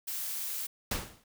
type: noise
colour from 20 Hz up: blue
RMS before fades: -36 dBFS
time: 0.07-0.67 s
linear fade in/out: 10 ms
type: noise with exponential decay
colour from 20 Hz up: pink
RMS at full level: -28 dBFS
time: 0.91-1.24 s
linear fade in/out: 5 ms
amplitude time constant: 70 ms
effects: none